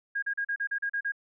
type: tone bursts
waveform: sine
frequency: 1630 Hz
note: G#6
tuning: 33 cents flat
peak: -27 dBFS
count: 9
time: 0.15-1.121 s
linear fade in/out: 10 ms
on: 75 ms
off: 37 ms
effects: none